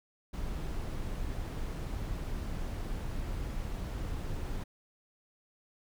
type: noise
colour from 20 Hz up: brown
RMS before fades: -36 dBFS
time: 0.33-4.64 s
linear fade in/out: 10 ms
effects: none